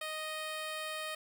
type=tone; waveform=10% pulse; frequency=622.3 Hz; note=D#5; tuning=in tune; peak=-29 dBFS; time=0.01-1.15 s; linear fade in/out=5 ms; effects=none